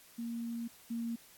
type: tone pair in turn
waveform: sine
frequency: 233.1 / 232 Hz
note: A#3 / A#3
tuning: 0 / -8 cents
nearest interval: unison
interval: 8 cents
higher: first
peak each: -36 / -34 dBFS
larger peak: second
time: 0.18-0.68 / 0.9-1.16 s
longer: first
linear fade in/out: 10 ms
effects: white hiss -59 dBFS RMS until 1.37 s + AAC 64 kbps